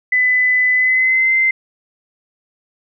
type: tone with pitch glide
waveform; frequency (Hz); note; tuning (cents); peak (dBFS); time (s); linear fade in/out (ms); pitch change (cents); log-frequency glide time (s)
sine; 2004 to 2076; B6 to C7; +25 to -14; -11; 0.12-1.51; 5; +61; 0.74-1.34
effects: none